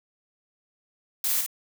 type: noise with echo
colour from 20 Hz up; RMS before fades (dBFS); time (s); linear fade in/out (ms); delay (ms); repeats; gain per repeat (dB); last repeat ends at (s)
blue; -26; 1.24-1.41; 2; 53; 1; -4; 1.463
effects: none